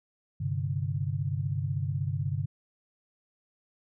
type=chord; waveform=sine; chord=G suspended fourth; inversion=none; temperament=equal; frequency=98 / 130.81 / 146.83 Hz; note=G2 / C3 / D3; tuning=0 / 0 / 0 cents; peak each=-32 dBFS; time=0.4-2.46 s; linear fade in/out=10 ms; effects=none